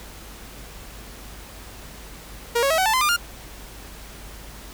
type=tone with pitch steps; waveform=sawtooth; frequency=472.1 / 551.8 / 644.9 / 753.8 / 881 / 1029.7 / 1203.4 / 1406.6 Hz; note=A#4 / C#5 / E5 / F#5 / A5 / C6 / D6 / F6; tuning=+22 / -8 / -38 / +32 / +2 / -28 / +42 / +12 cents; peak=-14 dBFS; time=2.55-3.166 s; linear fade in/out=10 ms; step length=77 ms; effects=added 50 Hz sine -42 dBFS peak until 4.73 s + pink hiss -42 dBFS RMS until 4.73 s